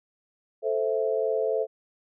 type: chord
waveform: sine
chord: A minor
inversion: none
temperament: equal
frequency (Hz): 440 / 523.3 / 659.3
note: A4 / C5 / E5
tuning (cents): 0 / 0 / 0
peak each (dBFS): -26 / -28 / -29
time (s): 0.62-1.67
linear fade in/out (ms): 50
effects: none